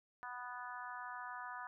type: harmonic tone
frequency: 246.9 Hz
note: B3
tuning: in tune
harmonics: 3 / 4 / 5 / 6 / 7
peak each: -52 / -48 / -50 / -50 / -53 dBFS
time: 0.23-1.67 s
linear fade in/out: 0 ms
effects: none